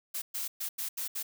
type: noise bursts at uneven times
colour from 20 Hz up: blue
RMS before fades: -35 dBFS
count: 6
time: 0.14-0.22 / 0.34-0.48 / 0.6-0.69 / 0.78-0.89 / 0.97-1.08 / 1.15-1.23 s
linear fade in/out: 10 ms
effects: none